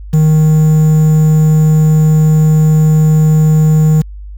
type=tone with quantisation; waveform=triangle; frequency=155.56 Hz; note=D#3; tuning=in tune; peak=-3 dBFS; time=0.13-4.02 s; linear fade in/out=10 ms; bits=5; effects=added 50 Hz sine -25 dBFS peak until 4.37 s